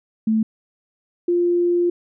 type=tone pair in turn; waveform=sine; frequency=220 / 349.2 Hz; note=A3 / F4; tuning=0 / 0 cents; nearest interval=minor sixth; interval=800 cents; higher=second; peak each=-15 dBFS; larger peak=neither; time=0.27-0.43 / 1.28-1.9 s; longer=second; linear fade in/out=5 ms; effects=none